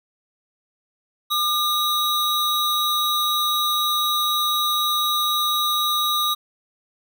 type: tone pair together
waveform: square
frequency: 1206 / 3824 Hz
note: D6 / A#7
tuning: +46 / +43 cents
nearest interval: octave + minor sixth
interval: 1997 cents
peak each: -23 / -22 dBFS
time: 1.3-6.35 s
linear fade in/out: 20 ms
effects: none